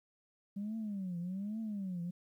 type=tone with vibrato; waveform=sine; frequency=196 Hz; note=G3; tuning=in tune; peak=-35 dBFS; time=0.56-2.11 s; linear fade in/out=10 ms; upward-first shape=triangle; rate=1.2 Hz; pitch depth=250 cents each way; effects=tanh soft clip ceiling -33 dBFS + 12-bit